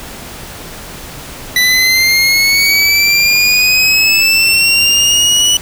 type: linear sweep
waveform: 25% pulse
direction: up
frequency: 1976 to 2960 Hz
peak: -4 dBFS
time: 1.56-5.57 s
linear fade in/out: 2 ms
effects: pink hiss -29 dBFS RMS until 5.61 s